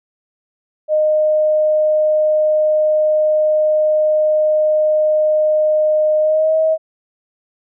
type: tone with pitch glide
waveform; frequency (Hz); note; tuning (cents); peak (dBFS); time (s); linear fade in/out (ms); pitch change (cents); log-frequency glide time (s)
sine; 615 to 635.2; D#5 to D#5; -20 to +36; -11; 0.88-6.78; 50; +56; 6.2-6.56
effects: none